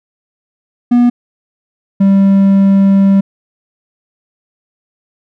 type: tone pair in turn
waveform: triangle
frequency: 242.2 / 195.9 Hz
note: B3 / G3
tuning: -34 / -1 cents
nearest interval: major third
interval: 367 cents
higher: first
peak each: -3 dBFS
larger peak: neither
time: 0.91-1.1 / 2-3.21 s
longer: second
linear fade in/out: 10 ms
effects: none